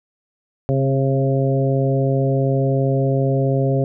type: harmonic tone with a mistuned harmonic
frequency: 135.3 Hz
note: C#3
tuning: 42 cents flat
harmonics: 1 / 2 / 3 / 4 / 5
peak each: -17 / -24 / -23 / -23 / -28 dBFS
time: 0.69-3.84 s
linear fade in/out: 0 ms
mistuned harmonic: 2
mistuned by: -18 cents
effects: none